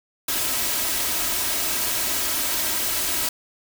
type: noise with comb filter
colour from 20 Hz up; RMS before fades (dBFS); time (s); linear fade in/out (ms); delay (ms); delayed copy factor
white; -24; 0.28-3.29; 5; 3.1; +0.5
effects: none